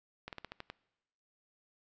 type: slowing click train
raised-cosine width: 0.3 ms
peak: -26 dBFS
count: 7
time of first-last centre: 0.28-0.7 s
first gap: 48 ms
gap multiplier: 1.15
effects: noise-tail reverb RT60 1.0 s tail -23 dB re dry + resampled to 16000 Hz